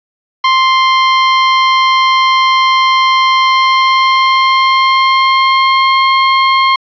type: tone with pitch glide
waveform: sawtooth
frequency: 1050 to 1065.9 Hz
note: C6 to C6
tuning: +6 to +32 cents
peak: -3 dBFS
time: 0.44-6.76 s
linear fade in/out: 5 ms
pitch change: +26 cents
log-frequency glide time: 3.4-6.09 s
effects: resampled to 11025 Hz + 7-bit